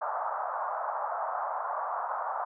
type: band-pass noise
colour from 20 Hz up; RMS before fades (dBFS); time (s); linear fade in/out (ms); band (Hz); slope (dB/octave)
pink; -33; 0.01-2.45; 10; 640 to 1300; 48
effects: none